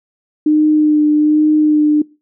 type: tone with vibrato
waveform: sine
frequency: 303.1 Hz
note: D#4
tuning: 45 cents flat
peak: -8 dBFS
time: 0.46-2.02 s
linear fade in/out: 5 ms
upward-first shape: sine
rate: 1.2 Hz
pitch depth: 17 cents each way
effects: noise-tail reverb RT60 0.3 s tail -23 dB re dry